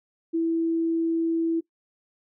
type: tone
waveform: sine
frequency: 329.6 Hz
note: E4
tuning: in tune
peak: -21 dBFS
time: 0.33-1.61 s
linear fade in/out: 20 ms
effects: noise-tail reverb RT60 0.1 s tail -19 dB re dry